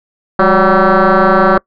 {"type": "tone with frequency modulation", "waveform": "sine", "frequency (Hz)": 392.9, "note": "G4", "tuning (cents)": 4, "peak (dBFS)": -4, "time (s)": [0.39, 1.58], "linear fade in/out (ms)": 5, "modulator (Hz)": 190, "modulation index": 5.8, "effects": ["noise-tail reverb RT60 0.1 s tail -25 dB re dry", "tanh soft clip ceiling -3 dBFS"]}